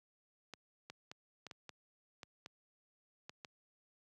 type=clicks; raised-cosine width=0.2 ms; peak=-30 dBFS; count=10; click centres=0.537 / 0.9 / 1.115 / 1.467 / 1.512 / 1.693 / 2.232 / 2.461 / 3.295 / 3.448 s; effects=high-pass 100 Hz 12 dB/octave